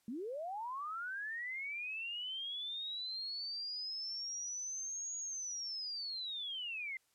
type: linear two-way sweep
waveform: sine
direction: up then down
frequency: 207.7 to 6740 to 2049 Hz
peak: -39 dBFS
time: 0.08-6.97 s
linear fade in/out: 2 ms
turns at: 5.17 s
effects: white hiss -75 dBFS RMS until 7.14 s + low-pass 12000 Hz 12 dB/octave